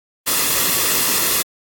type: noise with comb filter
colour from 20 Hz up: white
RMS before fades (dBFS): -17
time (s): 0.26-1.43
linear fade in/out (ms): 20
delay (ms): 1.3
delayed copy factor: -0.5
effects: AAC 64 kbps